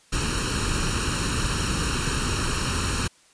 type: noise with comb filter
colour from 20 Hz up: pink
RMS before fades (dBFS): -25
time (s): 0.12-3.08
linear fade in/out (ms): 10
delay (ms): 0.72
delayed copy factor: +0.75
effects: white hiss -57 dBFS RMS until 3.33 s + resampled to 22050 Hz